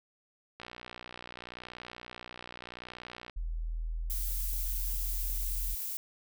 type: click train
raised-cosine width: 0.3 ms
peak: -27 dBFS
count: 165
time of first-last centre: 0.6-3.297 s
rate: 60.8 Hz
type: tone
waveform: sine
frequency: 40.79 Hz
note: E1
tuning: 17 cents flat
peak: -32 dBFS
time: 3.36-5.75 s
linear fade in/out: 10 ms
type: noise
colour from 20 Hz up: violet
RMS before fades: -37 dBFS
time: 4.1-5.97 s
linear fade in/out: 0 ms
effects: none